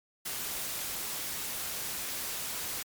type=noise; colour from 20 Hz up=white; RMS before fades=-36 dBFS; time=0.25-2.83 s; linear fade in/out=10 ms; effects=MP3 96 kbps